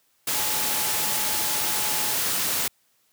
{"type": "tone in noise", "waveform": "sine", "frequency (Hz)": 855, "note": "A5", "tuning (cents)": -50, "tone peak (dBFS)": -36, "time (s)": [0.34, 2.14], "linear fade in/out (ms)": 5, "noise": "white", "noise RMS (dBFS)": -25, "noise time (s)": [0.27, 2.68], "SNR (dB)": -14, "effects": ["white hiss -66 dBFS RMS until 3.12 s", "high-pass 80 Hz 12 dB/octave"]}